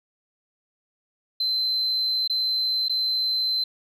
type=tone with dropouts; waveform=sine; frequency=4078 Hz; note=C8; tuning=45 cents flat; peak=-20 dBFS; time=1.4-3.64 s; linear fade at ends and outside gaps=5 ms; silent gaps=2.277-2.297 / 2.884-2.895 s; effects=tanh soft clip ceiling -18 dBFS